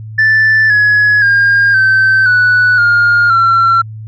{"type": "tone with pitch steps", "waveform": "sine", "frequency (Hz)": [1760, 1685.4, 1613.9, 1545.5, 1480, 1417.2, 1357.1], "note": ["A6", "G#6", "G6", "G6", "F#6", "F6", "E6"], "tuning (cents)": [0, 25, 50, -25, 0, 25, 50], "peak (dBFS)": -4, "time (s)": [0.18, 3.82], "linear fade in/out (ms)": 10, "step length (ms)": 520, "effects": ["tanh soft clip ceiling -4 dBFS", "added 109 Hz sine -24 dBFS peak until 4.07 s"]}